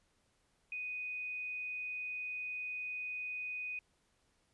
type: tone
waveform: sine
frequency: 2490 Hz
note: D#7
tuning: 1 cent sharp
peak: -38 dBFS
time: 0.72-3.79 s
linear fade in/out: 2 ms
effects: pink hiss -75 dBFS RMS until 4.53 s + resampled to 24000 Hz